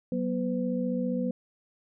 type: tone cluster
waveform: sine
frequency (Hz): 187.2 / 242.2 / 507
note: F#3 / B3 / B4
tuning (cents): +20 / -34 / +45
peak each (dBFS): -31 / -29 / -33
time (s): 0.12-1.31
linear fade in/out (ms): 2
effects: none